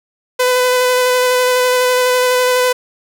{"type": "tone with vibrato", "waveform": "sawtooth", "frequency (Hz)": 502, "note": "B4", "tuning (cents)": 28, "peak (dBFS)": -7, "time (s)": [0.39, 2.73], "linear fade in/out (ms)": 10, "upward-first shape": "square", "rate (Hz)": 12, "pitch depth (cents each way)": 10, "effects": []}